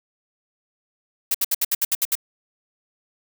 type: noise bursts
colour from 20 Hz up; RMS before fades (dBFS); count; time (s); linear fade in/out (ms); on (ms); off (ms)
blue; -20; 9; 1.31-2.153; 5; 35; 66
effects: none